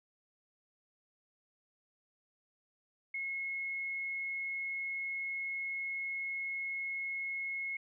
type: tone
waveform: sine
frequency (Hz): 2172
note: C#7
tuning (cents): -36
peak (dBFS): -35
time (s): 3.14-7.77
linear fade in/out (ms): 5
effects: none